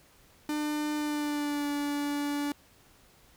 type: tone with pitch glide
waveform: 45% pulse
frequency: 299.6 to 289.1 Hz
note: D4 to D4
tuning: +35 to -27 cents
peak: -29 dBFS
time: 0.49-2.52 s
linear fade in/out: 2 ms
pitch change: -62 cents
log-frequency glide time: 0.96-1.69 s
effects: pink hiss -60 dBFS RMS until 3.36 s